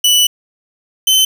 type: tone pair in turn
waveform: sawtooth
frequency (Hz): 2967 / 3063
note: F#7 / G7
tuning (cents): +4 / -41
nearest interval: minor second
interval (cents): 55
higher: second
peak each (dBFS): -5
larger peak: neither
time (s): 0.04-0.27 / 1.07-1.25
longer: first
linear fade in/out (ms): 5
effects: none